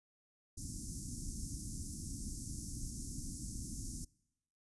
pink band-stop noise, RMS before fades -43 dBFS, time 0.57-4.05 s, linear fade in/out 10 ms, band 300 to 5500 Hz, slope 48 dB/octave, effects noise-tail reverb RT60 0.9 s tail -25 dB re dry + resampled to 24000 Hz

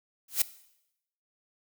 blue noise with exponential growth, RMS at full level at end -19 dBFS, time 0.28-0.42 s, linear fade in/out 5 ms, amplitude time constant 29 ms, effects noise-tail reverb RT60 0.8 s tail -17 dB re dry

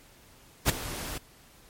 pink noise with ADSR envelope, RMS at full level -20 dBFS, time 0.65-1.18 s, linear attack 46 ms, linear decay 6 ms, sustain -16 dB, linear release 5 ms, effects pink hiss -56 dBFS RMS until 1.69 s + MP3 64 kbps

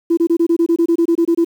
sine tone bursts, 335.8 Hz, E4, 32 cents sharp, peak -9 dBFS, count 14, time 0.1-1.447 s, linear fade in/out 10 ms, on 73 ms, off 25 ms, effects tanh soft clip ceiling -6 dBFS + 7-bit

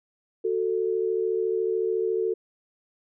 sine tone pair together, 370 / 443.9 Hz, F#4 / A4, 0 / +15 cents, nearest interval minor third, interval 315 cents, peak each -26 / -25 dBFS, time 0.44-2.34 s, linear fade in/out 10 ms, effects none

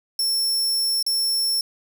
sawtooth tone with dropouts, 5400 Hz, E8, 41 cents sharp, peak -17 dBFS, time 0.19-1.61 s, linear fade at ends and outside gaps 2 ms, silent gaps 1.027-1.064 s, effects 9-bit

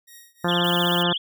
5% pulse tone with tremolo, 1879 Hz, A#6, 13 cents sharp, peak -32 dBFS, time 0.07-0.73 s, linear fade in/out 10 ms, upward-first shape triangle, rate 2.8 Hz, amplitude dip 95%
harmonic tone, 174.61 Hz, F3, in tune, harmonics 1 / 2 / 3 / 4 / 5 / 6 / 7 / 8 / 9 / 10, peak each -24 / -27 / -29 / -30 / -31 / -32 / -32 / -33 / -34 / -34 dBFS, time 0.44-1.13 s, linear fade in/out 5 ms
sine tone with vibrato, 3200 Hz, G7, 35 cents sharp, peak -23 dBFS, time 0.48-1.18 s, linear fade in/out 10 ms, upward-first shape triangle, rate 16 Hz, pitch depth 220 cents each way
violet noise, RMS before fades -36 dBFS, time 0.64-1.03 s, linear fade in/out 2 ms
effects none

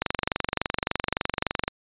click train, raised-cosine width 0.3 ms, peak -7 dBFS, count 40, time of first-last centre 0.02-1.68 s, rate 23.5 Hz, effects resampled to 8000 Hz

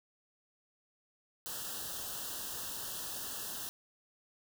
white band-stop noise, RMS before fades -41 dBFS, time 1.46-3.69 s, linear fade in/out 0 ms, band 1800 to 2700 Hz, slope 96 dB/octave, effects none

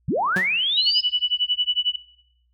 sine linear sweep, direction up, 96.4 to 5140 Hz, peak -19 dBFS, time 0.08-1.01 s, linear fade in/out 5 ms
sawtooth tone with exponential decay, 185 Hz, F#3, in tune, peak -17 dBFS, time 0.36-0.53 s, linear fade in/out 5 ms, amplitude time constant 35 ms
sine tone with tremolo, 2960 Hz, F#7, in tune, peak -16 dBFS, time 0.77-1.96 s, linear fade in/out 5 ms, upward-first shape sine, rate 11 Hz, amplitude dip 100%
effects noise-tail reverb RT60 0.8 s tail -19 dB re dry + added 60 Hz sine -62 dBFS peak until 2.53 s

